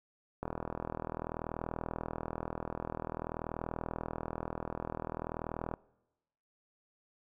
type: click train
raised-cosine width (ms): 1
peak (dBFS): -22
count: 216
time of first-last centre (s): 0.43-5.739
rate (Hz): 40.5
effects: noise-tail reverb RT60 1.0 s tail -23 dB re dry